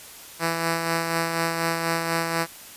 5% pulse tone with tremolo, 165.9 Hz, E3, 11 cents sharp, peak -10 dBFS, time 0.39-2.47 s, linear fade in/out 50 ms, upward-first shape sine, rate 4.1 Hz, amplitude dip 40%, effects white hiss -43 dBFS RMS until 2.76 s + resampled to 32000 Hz

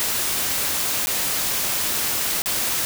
white noise with dropouts, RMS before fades -23 dBFS, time 0-2.85 s, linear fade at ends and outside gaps 0 ms, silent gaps 1.06-1.07 / 2.42-2.459 s, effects none

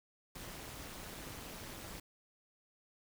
pink noise with amplitude modulation, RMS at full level -44 dBFS, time 0.35-2 s, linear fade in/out 5 ms, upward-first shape sine, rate 217 Hz, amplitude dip 85%, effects none

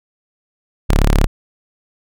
sawtooth tone, 35.47 Hz, C#1, 41 cents sharp, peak -6 dBFS, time 0.89-1.27 s, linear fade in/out 10 ms, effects none

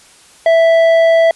sine tone with tanh clipping, 659.3 Hz, E5, in tune, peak -8 dBFS, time 0.46-1.31 s, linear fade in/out 2 ms, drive 9 dB, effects white hiss -44 dBFS RMS until 1.35 s + resampled to 24000 Hz

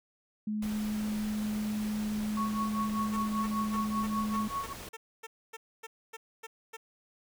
sine tone, 212.5 Hz, G#3, 40 cents sharp, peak -30 dBFS, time 0.47-4.48 s, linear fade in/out 5 ms
pink noise, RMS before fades -44 dBFS, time 0.62-4.89 s, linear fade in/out 5 ms
sine tone with tremolo, 1108.7 Hz, C#6, in tune, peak -29 dBFS, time 2.37-4.73 s, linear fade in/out 2 ms, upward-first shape triangle, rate 5.1 Hz, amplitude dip 100%
10% pulse tone bursts, 450.2 Hz, A4, 40 cents sharp, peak -33 dBFS, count 13, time 3.13-6.77 s, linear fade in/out 10 ms, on 40 ms, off 260 ms
effects none

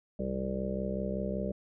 harmonic tone, 65.3 Hz, C2, 3 cents flat, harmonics 1 / 2 / 3 / 5 / 6 / 7 / 8 / 9, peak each -40 / -45 / -34 / -44 / -42 / -40 / -43 / -38 dBFS, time 0.19-1.52 s, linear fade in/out 5 ms, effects none

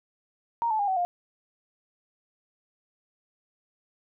sine tone with pitch steps, 932.3 / 869.9 / 811.6 / 757.3 / 706.6 Hz, A#5 / A5 / G#5 / F#5 / F5, 0 / -20 / -40 / +40 / +20 cents, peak -23 dBFS, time 0.62-1.05 s, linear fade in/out 0 ms, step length 86 ms, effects none

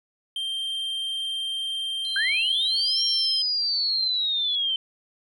triangle tone, 3161 Hz, G7, 14 cents sharp, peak -25 dBFS, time 0.36-3.42 s, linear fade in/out 2 ms
sine tone with tremolo, 4100 Hz, C8, 36 cents flat, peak -30 dBFS, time 2.05-4.55 s, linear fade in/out 0 ms, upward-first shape sine, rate 1.2 Hz, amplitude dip 85%
sine linear two-way sweep, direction up then down, 1523 to 5588 to 3068 Hz, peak -22 dBFS, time 2.16-4.76 s, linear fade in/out 2 ms, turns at 3.03 s
effects none

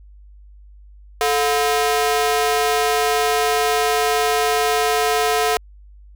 sawtooth ring-modulated tone, 577 Hz, D5, 31 cents flat, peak -9 dBFS, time 1.21-5.57 s, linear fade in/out 0 ms, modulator 139 Hz, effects added 50 Hz sine -41 dBFS peak until 6.15 s

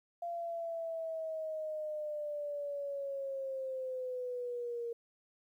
sine linear sweep, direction down, 690 to 466.2 Hz, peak -36 dBFS, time 0.22-4.93 s, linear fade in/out 5 ms, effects 12-bit

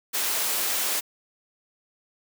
white high-pass noise, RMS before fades -26 dBFS, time 0.13-1.01 s, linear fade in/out 20 ms, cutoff 310 Hz, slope 12 dB/octave, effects none

